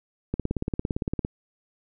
click train, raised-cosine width 3 ms, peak -13 dBFS, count 17, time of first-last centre 0.34-1.249 s, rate 17.6 Hz, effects none

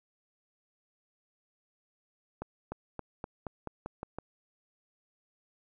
accelerating click train, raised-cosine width 1 ms, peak -23 dBFS, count 9, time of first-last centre 2.42-4.186 s, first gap 300 ms, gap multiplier 0.91, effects none

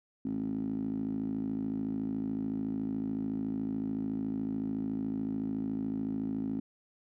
10% pulse tone with band-pass filter, 53.8 Hz, A1, 38 cents flat, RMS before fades -34 dBFS, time 0.25-6.6 s, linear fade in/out 5 ms, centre 250 Hz, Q 6.7, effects none

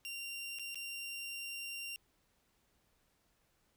sawtooth tone with dropouts, 2770 Hz, F7, 15 cents flat, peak -38 dBFS, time 0.05-1.96 s, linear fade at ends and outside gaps 0 ms, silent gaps 0.587-0.595 / 0.745-0.756 s, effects pink hiss -75 dBFS RMS until 3.76 s

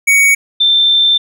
square / sine tone pair in turn, 2241 / 3564 Hz, C#7 / A7, +18 / +22 cents, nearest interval minor sixth, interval 804 cents, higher second, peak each -7 dBFS, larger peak neither, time 0.07-0.35 / 0.6-1.18 s, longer second, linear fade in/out 10 ms, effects none

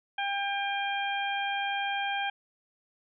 harmonic tone, 799 Hz, G5, 33 cents sharp, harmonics 1 / 2 / 3 / 4, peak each -31 / -34 / -36 / -37 dBFS, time 0.18-2.3 s, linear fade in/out 5 ms, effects none

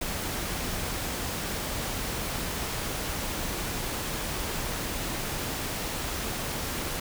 pink noise, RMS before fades -32 dBFS, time 0.01-7 s, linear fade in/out 5 ms, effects none

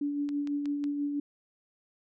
sine tone with tremolo, 288.2 Hz, D4, 33 cents flat, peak -27 dBFS, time 0.01-1.2 s, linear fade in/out 5 ms, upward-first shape sine, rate 6.1 Hz, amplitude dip 35%
click train, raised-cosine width 0.2 ms, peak -29 dBFS, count 4, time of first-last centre 0.29-0.84 s, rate 5.45 Hz
effects none

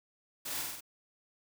white noise with echo, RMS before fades -39 dBFS, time 0.45-0.62 s, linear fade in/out 10 ms, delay 47 ms, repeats 4, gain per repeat -2 dB, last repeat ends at 0.808 s, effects none

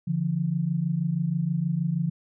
sine tone pair together, 144.8 / 171.11 Hz, D3 / F3, -24 / -35 cents, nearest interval minor third, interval 289 cents, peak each -27 / -25 dBFS, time 0.07-2.1 s, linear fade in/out 10 ms, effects none

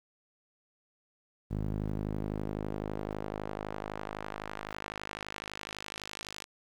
sawtooth tone with band-pass filter sweep, 51.91 Hz, G#1, in tune, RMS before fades -38 dBFS, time 1.5-6.45 s, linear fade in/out 20 ms, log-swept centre 160 to 4800 Hz, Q 0.78, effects 10-bit

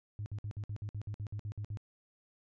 sine tone bursts, 103.83 Hz, G#2, in tune, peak -35 dBFS, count 13, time 0.19-1.772 s, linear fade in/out 0 ms, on 70 ms, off 56 ms, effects tanh soft clip ceiling -33 dBFS + resampled to 16000 Hz

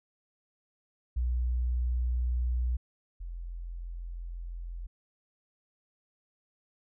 sine tone pair in turn, 60.9 / 42.96 Hz, B1 / F1, -24 / -28 cents, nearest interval tritone, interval 604 cents, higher first, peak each -26 / -36 dBFS, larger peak first, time 1.16-2.77 / 3.2-4.87 s, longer second, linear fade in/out 10 ms, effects none

